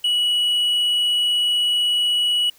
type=tone; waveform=triangle; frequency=2931 Hz; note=F#7; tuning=17 cents flat; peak=-15 dBFS; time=0.04-2.5 s; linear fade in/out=5 ms; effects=white hiss -53 dBFS RMS until 2.58 s